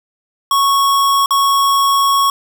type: tone with dropouts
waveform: square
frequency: 1106 Hz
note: C#6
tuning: 4 cents flat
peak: -11 dBFS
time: 0.51-2.3 s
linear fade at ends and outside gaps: 2 ms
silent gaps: 1.26-1.307 s
effects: none

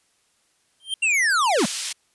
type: tone with exponential growth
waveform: square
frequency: 3160 Hz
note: G7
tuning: 13 cents sharp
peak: -20 dBFS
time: 0.8-0.94 s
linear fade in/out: 2 ms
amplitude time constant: 29 ms
type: linear sweep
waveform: square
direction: down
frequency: 2794 to 160 Hz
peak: -18 dBFS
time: 1.02-1.66 s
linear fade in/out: 10 ms
type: band-pass noise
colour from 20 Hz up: pink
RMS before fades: -29 dBFS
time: 1.58-1.93 s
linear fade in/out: 10 ms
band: 3500 to 9900 Hz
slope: 12 dB/octave
effects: white hiss -65 dBFS RMS until 2.14 s + resampled to 24000 Hz

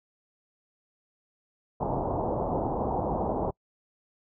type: low-pass noise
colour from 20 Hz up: white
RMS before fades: -29 dBFS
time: 1.8-3.51 s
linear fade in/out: 10 ms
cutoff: 920 Hz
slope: 48 dB/octave
effects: noise-tail reverb RT60 0.1 s tail -26 dB re dry

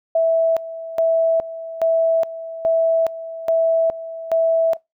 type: tone with tremolo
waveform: sine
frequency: 656 Hz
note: E5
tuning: 9 cents flat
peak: -13 dBFS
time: 0.15-4.77 s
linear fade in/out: 5 ms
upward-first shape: square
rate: 1.2 Hz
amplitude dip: 80%
effects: noise-tail reverb RT60 0.2 s tail -25 dB re dry

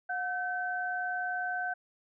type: tone pair together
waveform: sine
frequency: 724 / 1534.1 Hz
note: F#5 / G6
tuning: -38 / -38 cents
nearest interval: octave + minor second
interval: 1300 cents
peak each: -34 / -33 dBFS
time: 0.09-1.74 s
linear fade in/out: 10 ms
effects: none

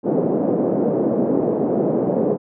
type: band-pass noise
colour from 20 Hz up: white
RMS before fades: -19 dBFS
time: 0.03-2.38 s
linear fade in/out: 50 ms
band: 170 to 520 Hz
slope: 24 dB/octave
effects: none

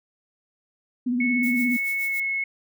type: tone with vibrato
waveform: sine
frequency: 246.1 Hz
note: B3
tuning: 6 cents flat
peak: -21 dBFS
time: 1.06-1.77 s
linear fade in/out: 10 ms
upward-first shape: sine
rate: 17 Hz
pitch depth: 57 cents each way
type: tone with pitch glide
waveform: sine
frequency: 2202 to 2186 Hz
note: C#7 to C#7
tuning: -12 to -25 cents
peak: -23 dBFS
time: 1.2-2.44 s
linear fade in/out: 5 ms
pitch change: -13 cents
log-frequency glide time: 2.02-2.17 s
type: noise with tremolo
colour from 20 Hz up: violet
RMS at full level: -36 dBFS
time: 1.43-2.2 s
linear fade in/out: 2 ms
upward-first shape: sine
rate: 7 Hz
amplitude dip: 75%
effects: none

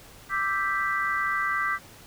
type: chord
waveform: sine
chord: E minor seventh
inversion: third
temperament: equal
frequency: 1174.7 / 1318.5 / 1568 / 1975.5 Hz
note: D6 / E6 / G6 / B6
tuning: 0 / 0 / 0 / 0 cents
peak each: -28 / -34 / -29 / -29 dBFS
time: 0.29-1.79 s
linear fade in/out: 50 ms
effects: pink hiss -49 dBFS RMS until 2.06 s

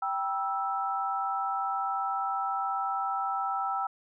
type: chord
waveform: sine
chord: E minor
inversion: first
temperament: equal with one note detuned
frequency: 784 / 965.2 / 1318.5 Hz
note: G5 / B5 / E6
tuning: 0 / -40 / 0 cents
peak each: -31 / -37 / -31 dBFS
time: 0.02-3.87 s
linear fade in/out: 5 ms
effects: none

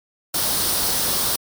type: noise with comb filter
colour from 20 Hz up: white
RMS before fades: -21 dBFS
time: 0.34-1.36 s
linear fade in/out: 5 ms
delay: 0.21 ms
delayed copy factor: +0.5
effects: MP3 96 kbps

